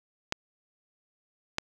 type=clicks; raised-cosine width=0.2 ms; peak=-10 dBFS; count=2; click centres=0.324 / 1.584 s; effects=none